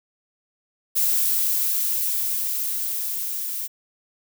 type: noise with level ramp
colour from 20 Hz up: violet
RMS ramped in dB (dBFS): -20 to -29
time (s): 0.95-3.68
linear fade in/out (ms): 20
effects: none